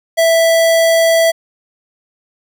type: tone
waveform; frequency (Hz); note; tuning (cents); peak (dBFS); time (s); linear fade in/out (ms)
square; 659.3; E5; 0; -9; 0.17-1.32; 20
effects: none